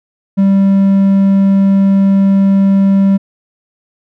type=tone; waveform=triangle; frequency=195.6 Hz; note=G3; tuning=4 cents flat; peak=-4 dBFS; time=0.37-3.18 s; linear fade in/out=20 ms; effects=none